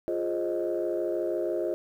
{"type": "chord", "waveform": "sine", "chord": "F minor seventh", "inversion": "none", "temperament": "equal with one note detuned", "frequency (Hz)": [349.2, 415.3, 529.3, 622.3], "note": ["F4", "Ab4", "C5", "Eb5"], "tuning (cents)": [0, 0, 20, 0], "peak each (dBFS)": [-29, -33, -33, -31], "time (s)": [0.08, 1.74], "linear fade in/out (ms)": 0, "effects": ["tanh soft clip ceiling -19 dBFS", "10-bit"]}